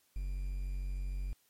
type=tone with quantisation; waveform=triangle; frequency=46.63 Hz; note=F#1; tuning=14 cents sharp; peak=-32 dBFS; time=0.16-1.33 s; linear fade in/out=0 ms; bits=10; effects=white hiss -71 dBFS RMS until 1.49 s + MP3 64 kbps